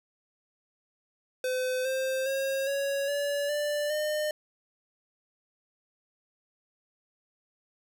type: tone with pitch steps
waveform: square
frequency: 510 / 524.9 / 540.3 / 556.2 / 572.5 / 589.2 / 606.5 Hz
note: C5 / C5 / C#5 / C#5 / D5 / D5 / D#5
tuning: -44 / +5 / -44 / +6 / -44 / +6 / -44 cents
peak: -28 dBFS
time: 1.44-4.31 s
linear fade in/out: 2 ms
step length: 410 ms
effects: none